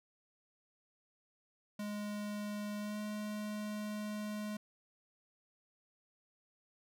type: tone with pitch glide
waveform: square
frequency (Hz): 207.7 to 210.5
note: G#3 to G#3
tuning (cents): 0 to +24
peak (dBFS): -39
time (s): 1.79-4.57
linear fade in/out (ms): 5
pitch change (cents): +24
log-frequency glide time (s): 2.79-2.99
effects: none